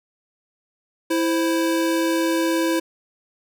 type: tone pair together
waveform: square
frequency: 329.6 / 523.2 Hz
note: E4 / C5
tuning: 0 / 0 cents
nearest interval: minor sixth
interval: 800 cents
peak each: -20 / -26 dBFS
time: 1.1-2.8 s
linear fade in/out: 10 ms
effects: none